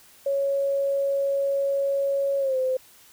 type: tone with pitch glide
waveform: sine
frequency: 554.4 to 517.3 Hz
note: C#5 to C5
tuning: 0 to -20 cents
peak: -21 dBFS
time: 0.26-2.77 s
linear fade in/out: 5 ms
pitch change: -120 cents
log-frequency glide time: 2.39-2.57 s
effects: white hiss -53 dBFS RMS until 3.12 s